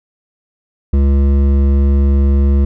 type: tone with hard clipping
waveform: triangle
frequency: 69.3 Hz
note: C#2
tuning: in tune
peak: -10 dBFS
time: 0.93-2.65 s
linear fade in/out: 5 ms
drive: 15 dB
effects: none